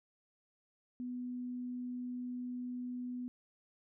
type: tone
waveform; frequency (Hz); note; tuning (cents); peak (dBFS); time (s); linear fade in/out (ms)
sine; 247.8; B3; +6; -38; 1-3.28; 0
effects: none